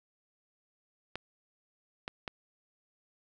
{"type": "clicks", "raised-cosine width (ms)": 0.3, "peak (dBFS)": -20, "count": 3, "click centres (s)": [1.156, 2.079, 2.278], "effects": []}